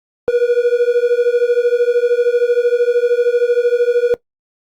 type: beating tone pair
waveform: triangle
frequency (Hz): 475.9 / 488.9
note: A#4 / B4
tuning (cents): +36 / -18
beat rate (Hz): 13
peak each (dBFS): -12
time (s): 0.28-4.14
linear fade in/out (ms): 0
effects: noise-tail reverb RT60 0.1 s tail -19 dB re dry + Opus 48 kbps